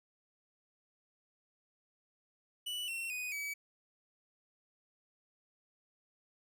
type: tone with pitch steps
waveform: 45% pulse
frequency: 2960 / 2714 / 2489 / 2282 Hz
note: F#7 / E7 / D#7 / C#7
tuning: 0 / +50 / 0 / +50 cents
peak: -37 dBFS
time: 2.66-3.54 s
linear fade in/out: 10 ms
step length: 220 ms
effects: none